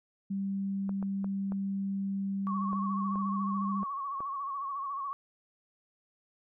sine tone with pitch glide, 196 to 197.93 Hz, G3 to G3, 0 to +17 cents, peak -30 dBFS, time 0.3-3.84 s, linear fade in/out 10 ms, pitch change +17 cents, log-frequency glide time 2.34-3.57 s
clicks, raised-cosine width 1 ms, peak -29 dBFS, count 8, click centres 0.893 / 1.027 / 1.244 / 1.521 / 2.731 / 3.157 / 3.831 / 4.205 s
sine tone with vibrato, 1108.7 Hz, C#6, in tune, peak -33 dBFS, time 2.47-5.13 s, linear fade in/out 0 ms, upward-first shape sine, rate 14 Hz, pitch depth 61 cents each way
effects none

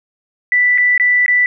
sine tone with dropouts, 1976 Hz, B6, in tune, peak -9 dBFS, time 0.52-1.46 s, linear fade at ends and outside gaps 1 ms, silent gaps 0.777-0.782 / 0.978-0.998 / 1.262-1.281 s, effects none

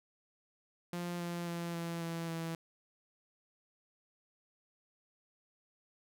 sawtooth tone with pitch steps, 174.61 / 172.6 / 170.62 / 168.66 / 166.72 / 164.81 Hz, F3 / F3 / F3 / E3 / E3 / E3, 0 / -20 / -40 / +40 / +20 / 0 cents, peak -33 dBFS, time 0.93-2.55 s, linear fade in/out 2 ms, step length 270 ms, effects none

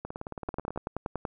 two click trains, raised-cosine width 1 ms, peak -17 / -22 dBFS, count 9 / 14, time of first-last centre 0.49-1.252 / 0.05-0.76 s, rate 10.5 / 18.3 Hz, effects none

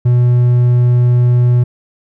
triangle tone, 122.4 Hz, B2, 15 cents flat, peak -5 dBFS, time 0.05-1.64 s, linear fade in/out 10 ms, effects none

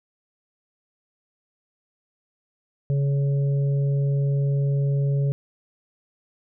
harmonic tone, 140 Hz, C#3, 18 cents sharp, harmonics 1 / 3 / 4, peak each -19 / -34 / -37 dBFS, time 2.9-5.32 s, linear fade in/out 0 ms, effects none

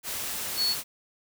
sine tone in noise, 4400 Hz, C#8, 14 cents flat, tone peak -23 dBFS, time 0.56-0.76 s, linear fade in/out 50 ms, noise white, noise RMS -33 dBFS, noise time 0.03-0.84 s, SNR +7 dB, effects none

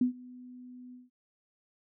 sine tone with ADSR envelope, 249.5 Hz, B3, 18 cents sharp, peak -21 dBFS, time 0.01-1.1 s, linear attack 4 ms, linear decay 110 ms, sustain -24 dB, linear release 170 ms, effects none

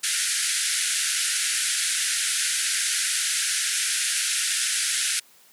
white band-pass noise, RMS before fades -25 dBFS, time 0.03-5.2 s, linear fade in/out 10 ms, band 1400 to 11000 Hz, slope 96 dB/octave, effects white hiss -55 dBFS RMS until 5.52 s + high-pass 150 Hz 12 dB/octave

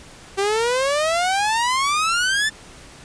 sawtooth exponential sweep, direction up, 385.5 to 1786 Hz, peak -14 dBFS, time 0.37-2.5 s, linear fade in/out 20 ms, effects pink hiss -43 dBFS RMS until 3.04 s + resampled to 22050 Hz

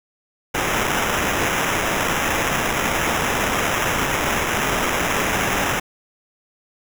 blue noise with sample-and-hold, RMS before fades -21 dBFS, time 0.54-5.8 s, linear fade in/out 10 ms, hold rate 4410 Hz, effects none

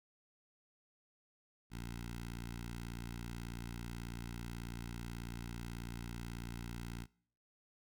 10% pulse tone with notch filter, 58.27 Hz, A#1, in tune, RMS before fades -45 dBFS, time 1.7-7.07 s, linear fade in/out 50 ms, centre 540 Hz, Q 0.59, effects noise-tail reverb RT60 0.6 s tail -24 dB re dry

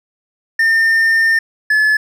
triangle tone pair in turn, 1810 / 1721.1 Hz, A6 / A6, +48 / -39 cents, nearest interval minor second, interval 87 cents, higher first, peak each -8 dBFS, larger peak neither, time 0.59-1.39 / 1.7-1.97 s, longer first, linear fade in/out 5 ms, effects none

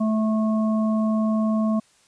harmonic tone, 218 Hz, A3, 16 cents flat, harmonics 1 / 3 / 5, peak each -19 / -29 / -33 dBFS, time 0-1.8 s, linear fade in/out 10 ms, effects white hiss -59 dBFS RMS until 2.07 s + resampled to 22050 Hz

